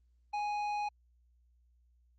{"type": "tone with tanh clipping", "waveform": "triangle", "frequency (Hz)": 830.6, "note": "G#5", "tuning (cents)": 0, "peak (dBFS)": -34, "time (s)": [0.33, 0.89], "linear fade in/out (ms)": 10, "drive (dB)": 14, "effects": ["added 60 Hz sine -65 dBFS peak until 2.18 s", "Opus 32 kbps"]}